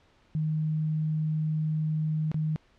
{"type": "tone with dropouts", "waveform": "sine", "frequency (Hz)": 155.5, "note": "D#3", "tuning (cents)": -1, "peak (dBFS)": -25, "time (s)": [0.35, 2.56], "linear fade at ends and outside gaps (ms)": 0, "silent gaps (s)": [2.316, 2.344], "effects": ["pink hiss -63 dBFS RMS until 2.78 s", "low-pass 4000 Hz 12 dB/octave"]}